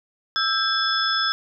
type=tone cluster; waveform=sine; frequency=1321 / 1592 / 3437 / 5190 Hz; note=E6 / G6 / A7 / E8; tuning=+3 / +26 / -41 / -28 cents; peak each=-25 dBFS; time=0.36-1.32 s; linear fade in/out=0 ms; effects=none